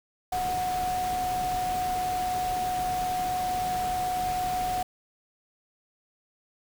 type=tone in noise; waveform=sine; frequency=733 Hz; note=F#5; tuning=16 cents flat; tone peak=-26 dBFS; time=0.32-4.83 s; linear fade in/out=5 ms; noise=pink; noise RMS=-37 dBFS; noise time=0.32-4.83 s; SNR=+8 dB; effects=none